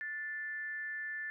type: tone with frequency modulation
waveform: sine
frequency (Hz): 1760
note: A6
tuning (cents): 0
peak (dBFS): -37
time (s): 0.01-1.3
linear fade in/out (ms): 0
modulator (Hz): 318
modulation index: 0.34
effects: none